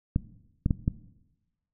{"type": "clicks", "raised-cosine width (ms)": 5, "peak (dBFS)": -11, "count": 4, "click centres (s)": [0.161, 0.661, 0.708, 0.879], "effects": ["noise-tail reverb RT60 1.0 s tail -17 dB re dry"]}